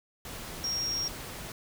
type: tone in noise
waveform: sine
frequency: 5588 Hz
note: F8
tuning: in tune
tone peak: -29 dBFS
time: 0.64-1.08 s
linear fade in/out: 2 ms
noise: pink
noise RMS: -41 dBFS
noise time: 0.25-1.52 s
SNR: +9 dB
effects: none